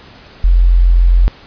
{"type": "tone", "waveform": "sine", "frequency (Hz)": 43.65, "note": "F1", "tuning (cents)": 0, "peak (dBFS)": -5, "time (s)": [0.44, 1.28], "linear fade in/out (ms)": 0, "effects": ["pink hiss -39 dBFS RMS until 1.46 s", "resampled to 11025 Hz"]}